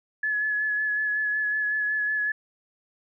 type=tone with vibrato; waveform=sine; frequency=1706 Hz; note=G#6; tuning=46 cents sharp; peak=-23 dBFS; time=0.23-2.32 s; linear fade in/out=5 ms; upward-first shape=sine; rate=5.4 Hz; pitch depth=21 cents each way; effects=none